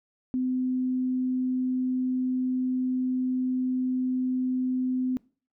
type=tone; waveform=sine; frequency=255.3 Hz; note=C4; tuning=42 cents flat; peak=-24 dBFS; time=0.34-5.17 s; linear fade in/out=0 ms; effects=noise-tail reverb RT60 0.4 s tail -22 dB re dry